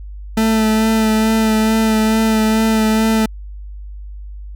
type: tone with vibrato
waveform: 40% pulse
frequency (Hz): 220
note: A3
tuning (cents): 0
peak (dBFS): -11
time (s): 0.37-3.26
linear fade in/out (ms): 5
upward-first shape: sine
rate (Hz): 2.3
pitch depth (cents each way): 17
effects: added 50 Hz sine -28 dBFS peak until 4.55 s